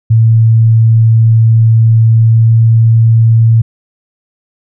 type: tone with pitch glide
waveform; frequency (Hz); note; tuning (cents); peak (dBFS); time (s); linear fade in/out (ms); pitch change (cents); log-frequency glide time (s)
sine; 112.9 to 113.62; A2 to A#2; +45 to -44; -3; 0.1-3.62; 10; +11; 2.14-2.56
effects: none